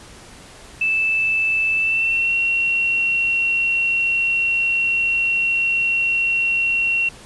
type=tone with pitch glide; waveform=sine; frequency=2637 to 2733 Hz; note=E7 to F7; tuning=0 to -38 cents; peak=-16 dBFS; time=0.81-7.09 s; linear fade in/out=5 ms; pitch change=+62 cents; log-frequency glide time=1.75-2.34 s; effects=pink hiss -42 dBFS RMS until 7.25 s + resampled to 24000 Hz